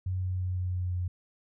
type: tone with pitch steps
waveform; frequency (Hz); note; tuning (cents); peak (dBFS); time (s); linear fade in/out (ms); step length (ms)
sine; 92.5 / 91.97 / 91.44 / 90.91 / 90.39 / 89.87; F#2 / F#2 / F#2 / F#2 / F#2 / F#2; 0 / -10 / -20 / -30 / -40 / -50; -28; 0.06-1.08; 5; 170
effects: none